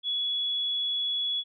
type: tone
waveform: sine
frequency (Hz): 3384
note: G#7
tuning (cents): +32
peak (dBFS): -26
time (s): 0.03-1.44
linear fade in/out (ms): 50
effects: none